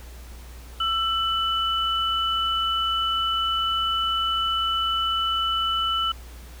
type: tone pair together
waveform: sine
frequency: 1332 / 2988 Hz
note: E6 / F#7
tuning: +18 / +16 cents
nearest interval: octave + major second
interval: 1398 cents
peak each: -24 dBFS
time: 0.8-6.12 s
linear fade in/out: 5 ms
effects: added 60 Hz sine -39 dBFS peak until 6.6 s + pink hiss -48 dBFS RMS until 6.6 s